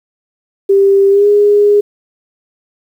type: tone with pitch glide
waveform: sine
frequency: 394.2 to 411.7 Hz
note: G4 to G#4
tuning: +10 to -15 cents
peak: -5 dBFS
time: 0.69-1.81 s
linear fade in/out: 10 ms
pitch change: +75 cents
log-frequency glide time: 1.1-1.27 s
effects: 7-bit